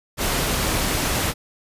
pink noise, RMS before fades -22 dBFS, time 0.17-1.34 s, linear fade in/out 50 ms, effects resampled to 32000 Hz

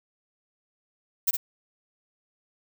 violet noise with echo, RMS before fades -22 dBFS, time 1.27-1.31 s, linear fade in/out 10 ms, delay 60 ms, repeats 1, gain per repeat -6 dB, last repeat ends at 1.37 s, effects none

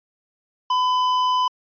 triangle tone with tanh clipping, 1006 Hz, B5, 32 cents sharp, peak -19 dBFS, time 0.7-1.48 s, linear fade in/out 5 ms, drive 17 dB, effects resampled to 11025 Hz

